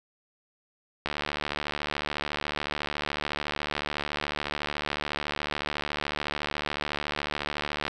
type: click train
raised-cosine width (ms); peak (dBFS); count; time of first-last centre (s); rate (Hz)
0.3; -13; 505; 1.06-7.88; 73.9
effects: none